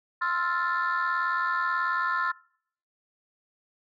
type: chord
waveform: sine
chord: F major seventh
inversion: second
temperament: equal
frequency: 1046.5 / 1318.5 / 1396.9 / 1760 Hz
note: C6 / E6 / F6 / A6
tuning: 0 / 0 / 0 / 0 cents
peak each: -28 / -30 / -28 / -30 dBFS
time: 0.21-2.32 s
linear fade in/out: 10 ms
effects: noise-tail reverb RT60 0.6 s tail -24 dB re dry + tanh soft clip ceiling -19 dBFS